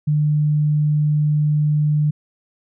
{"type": "tone", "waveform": "sine", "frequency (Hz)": 150, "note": "D3", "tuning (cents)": 37, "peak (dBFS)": -14, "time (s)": [0.07, 2.11], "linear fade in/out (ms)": 10, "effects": []}